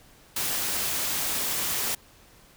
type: noise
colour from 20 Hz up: white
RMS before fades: -28 dBFS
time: 0.36-1.95 s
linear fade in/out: 5 ms
effects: pink hiss -55 dBFS RMS until 2.56 s